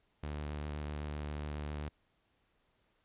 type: tone with vibrato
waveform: sawtooth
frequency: 74.3 Hz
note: D2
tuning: 21 cents sharp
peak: -34 dBFS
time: 0.23-1.89 s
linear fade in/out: 5 ms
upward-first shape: triangle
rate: 7.6 Hz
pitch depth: 21 cents each way
effects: pink hiss -75 dBFS RMS until 3.04 s + resampled to 8000 Hz